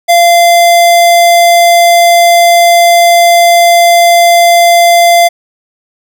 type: tone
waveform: square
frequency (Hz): 689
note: F5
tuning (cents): -24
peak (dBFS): -3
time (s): 0.08-5.29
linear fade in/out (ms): 20
effects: none